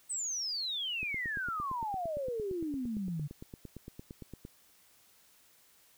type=exponential sweep; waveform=sine; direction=down; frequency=8372 to 140.7 Hz; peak=-33 dBFS; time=0.09-3.28 s; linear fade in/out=20 ms
type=click train; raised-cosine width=3 ms; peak=-31 dBFS; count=31; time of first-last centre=1.03-4.451 s; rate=8.77 Hz
effects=white hiss -64 dBFS RMS until 5.97 s